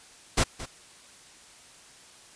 pink noise with echo, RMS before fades -22 dBFS, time 0.37-0.44 s, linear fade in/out 10 ms, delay 220 ms, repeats 1, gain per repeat -15 dB, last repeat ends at 0.66 s, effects white hiss -52 dBFS RMS until 2.35 s + resampled to 22050 Hz

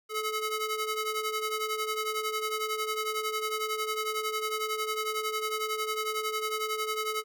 sawtooth ring-modulated tone, 857 Hz, A5, 46 cents flat, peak -23 dBFS, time 0.09-7.24 s, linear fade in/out 50 ms, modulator 423 Hz, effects none

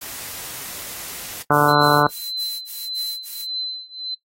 white noise, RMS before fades -33 dBFS, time 0.01-1.43 s, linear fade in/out 10 ms
harmonic tone, 146.83 Hz, D3, in tune, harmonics 1 / 2 / 3 / 4 / 5 / 6 / 7 / 8 / 9 / 10, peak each -22 / -22 / -22 / -22 / -22 / -22 / -22 / -22 / -22 / -22 dBFS, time 1.5-2.07 s, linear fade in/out 5 ms
violet noise bursts, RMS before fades -31 dBFS, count 7, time 1.51-3.466 s, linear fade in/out 50 ms, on 240 ms, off 46 ms
sine tone with tremolo, 4054 Hz, B7, 45 cents sharp, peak -22 dBFS, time 1.68-4.15 s, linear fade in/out 10 ms, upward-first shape triangle, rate 1.7 Hz, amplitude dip 95%
effects noise-tail reverb RT60 0.1 s tail -17 dB re dry + AAC 48 kbps

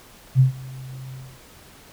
sine tone with ADSR envelope, 130.81 Hz, C3, in tune, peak -9 dBFS, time 0.35-1.4 s, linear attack 48 ms, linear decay 120 ms, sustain -24 dB, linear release 250 ms, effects pink hiss -48 dBFS RMS until 1.92 s

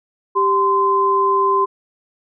sine tone pair together, 392 / 1032.1 Hz, G4 / C6, 0 / -24 cents, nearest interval octave + perfect fourth, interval 1676 cents, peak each -18 / -14 dBFS, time 0.35-1.66 s, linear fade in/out 20 ms, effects none

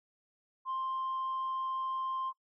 sine tone, 1051 Hz, C6, 7 cents sharp, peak -31 dBFS, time 0.65-2.33 s, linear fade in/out 50 ms, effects noise-tail reverb RT60 0.1 s tail -22 dB re dry + tanh soft clip ceiling -30 dBFS

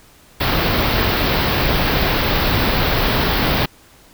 pink band-stop noise, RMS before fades -17 dBFS, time 0.4-3.66 s, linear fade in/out 10 ms, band 4900 to 14000 Hz, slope 48 dB/octave, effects pink hiss -48 dBFS RMS until 4.13 s

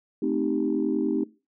sine chord, A half-diminished seventh, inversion none, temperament equal, 220 / 261.6 / 311.1 / 392 Hz, A3 / C4 / Eb4 / G4, 0 / 0 / 0 / 0 cents, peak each -30 / -27 / -26 / -29 dBFS, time 0.22-1.24 s, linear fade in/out 5 ms, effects noise-tail reverb RT60 0.3 s tail -20 dB re dry + tanh soft clip ceiling -13 dBFS

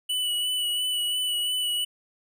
square tone with vibrato, 2960 Hz, F#7, in tune, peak -25 dBFS, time 0.09-1.85 s, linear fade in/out 10 ms, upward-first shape sine, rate 2.9 Hz, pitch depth 22 cents each way, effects none

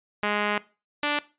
5% pulse tone pair in turn, 207.7 / 293.1 Hz, G#3 / D4, 0 / -3 cents, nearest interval tritone, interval 597 cents, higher second, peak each -12 dBFS, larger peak neither, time 0.23-0.58 / 1.03-1.19 s, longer first, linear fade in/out 2 ms, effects noise-tail reverb RT60 0.3 s tail -19 dB re dry + resampled to 8000 Hz

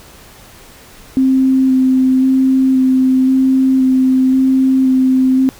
sine tone with vibrato, 261.6 Hz, C4, in tune, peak -8 dBFS, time 1.17-5.49 s, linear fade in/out 0 ms, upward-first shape square, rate 0.95 Hz, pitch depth 11 cents each way, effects pink hiss -40 dBFS RMS until 5.59 s

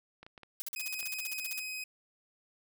clicks, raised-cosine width 0.3 ms, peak -33 dBFS, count 5, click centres 0.23 / 0.265 / 0.378 / 0.433 / 1.029 s
blue noise bursts, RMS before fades -38 dBFS, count 16, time 0.6-1.595 s, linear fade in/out 0 ms, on 20 ms, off 45 ms
sawtooth tone, 2519 Hz, D#7, 21 cents sharp, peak -34 dBFS, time 0.76-1.84 s, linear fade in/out 5 ms
effects none

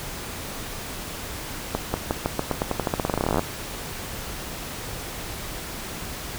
accelerating click train, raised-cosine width 1 ms, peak -8 dBFS, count 27, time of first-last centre 1.75-3.394 s, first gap 190 ms, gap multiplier 0.89, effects pink hiss -34 dBFS RMS until 6.38 s

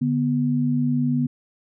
sine tone pair together, 145.8 / 245.2 Hz, D3 / B3, -12 / -12 cents, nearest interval major sixth, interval 900 cents, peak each -23 / -20 dBFS, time 0.01-1.27 s, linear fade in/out 10 ms, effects none

